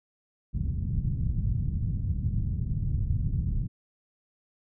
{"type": "low-pass noise", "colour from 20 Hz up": "white", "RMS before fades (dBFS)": -28, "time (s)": [0.53, 3.68], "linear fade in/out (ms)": 20, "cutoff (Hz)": 140, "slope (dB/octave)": 24, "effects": []}